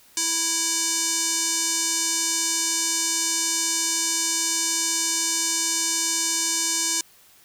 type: tone with band-pass filter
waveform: square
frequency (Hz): 329.6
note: E4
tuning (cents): 0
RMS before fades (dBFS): -24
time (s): 0.17-7.01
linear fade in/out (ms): 2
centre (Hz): 6900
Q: 2.7
effects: white hiss -54 dBFS RMS until 7.44 s